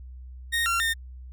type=tone with pitch steps; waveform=30% pulse; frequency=1856 / 1372 / 1822 Hz; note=A#6 / F6 / A#6; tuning=-8 / -31 / -40 cents; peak=-20 dBFS; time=0.52-0.94 s; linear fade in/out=20 ms; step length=140 ms; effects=added 63 Hz sine -39 dBFS peak until 1.32 s